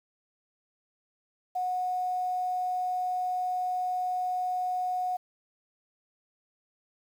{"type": "tone", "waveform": "sine", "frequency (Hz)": 731, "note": "F#5", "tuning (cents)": -21, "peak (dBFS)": -27, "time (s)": [1.55, 5.17], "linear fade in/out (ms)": 10, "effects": ["9-bit"]}